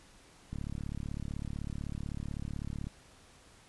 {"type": "click train", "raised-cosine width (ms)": 5, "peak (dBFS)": -26, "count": 85, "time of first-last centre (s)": [0.53, 2.87], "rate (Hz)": 35.9, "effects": ["pink hiss -59 dBFS RMS until 3.68 s", "resampled to 24000 Hz"]}